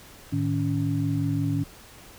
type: tone cluster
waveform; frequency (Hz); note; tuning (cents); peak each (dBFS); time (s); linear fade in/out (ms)
sine; 108.4 / 153.9 / 280.4; A2 / D#3 / C#4; -25 / -19 / +20; -27; 0.32-1.64; 10
effects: pink hiss -48 dBFS RMS until 2.18 s